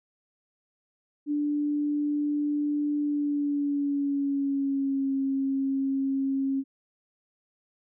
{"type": "tone with pitch glide", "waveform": "sine", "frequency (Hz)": [293.7, 270.9], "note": ["D4", "C#4"], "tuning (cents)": [0, -40], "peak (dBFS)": -24, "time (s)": [1.26, 6.64], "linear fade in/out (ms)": 50, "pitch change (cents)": -140, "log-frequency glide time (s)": [2.99, 5.14], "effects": []}